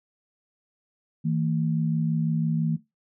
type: tone pair together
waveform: sine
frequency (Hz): 160.42 / 226.4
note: E3 / A3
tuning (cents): -47 / +50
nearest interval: tritone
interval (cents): 597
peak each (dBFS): -23 / -27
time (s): 1.24-2.77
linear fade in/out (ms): 20
effects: noise-tail reverb RT60 0.2 s tail -18 dB re dry